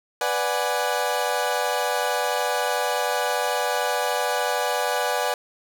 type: chord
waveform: 30% pulse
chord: G# half-diminished seventh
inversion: first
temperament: equal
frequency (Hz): 493.9 / 587.3 / 740 / 830.6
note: B4 / D5 / F#5 / G#5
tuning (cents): 0 / 0 / 0 / 0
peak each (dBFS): -25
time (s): 0.21-5.34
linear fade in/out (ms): 2
effects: none